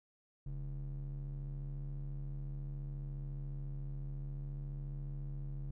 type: ring-modulated tone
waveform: triangle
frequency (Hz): 87.4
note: F2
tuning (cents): +2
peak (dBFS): -34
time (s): 0.46-5.71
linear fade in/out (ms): 5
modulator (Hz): 50.3
effects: none